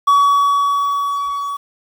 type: tone with level ramp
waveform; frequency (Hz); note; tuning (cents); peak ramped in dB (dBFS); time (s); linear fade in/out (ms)
triangle; 1132; C#6; +36; -6 to -19; 0.07-1.57; 10
effects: 7-bit